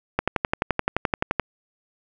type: click train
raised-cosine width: 0.5 ms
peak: -5 dBFS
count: 15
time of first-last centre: 0.19-1.397 s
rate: 11.6 Hz
effects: none